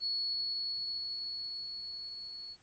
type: tone with level ramp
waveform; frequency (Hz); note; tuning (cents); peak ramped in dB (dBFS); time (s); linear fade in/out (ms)
sine; 4383; C#8; -20; -30 to -42; 0-2.57; 50
effects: pink hiss -65 dBFS RMS until 2.62 s + MP3 32 kbps